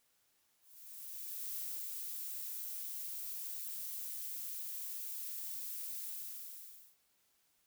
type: noise with ADSR envelope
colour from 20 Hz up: violet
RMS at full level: -41 dBFS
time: 0.6-6.97 s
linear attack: 1000 ms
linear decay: 250 ms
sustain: -2 dB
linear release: 910 ms
effects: white hiss -75 dBFS RMS until 7.66 s